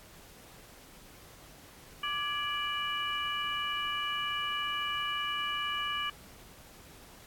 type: harmonic tone with a mistuned harmonic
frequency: 587 Hz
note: D5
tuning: 1 cent flat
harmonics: 2 / 3 / 4 / 5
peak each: -35 / -39 / -39 / -35 dBFS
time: 2.03-6.1 s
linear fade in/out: 5 ms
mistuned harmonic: 3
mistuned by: -77 cents
effects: pink hiss -54 dBFS RMS until 7.26 s + AAC 64 kbps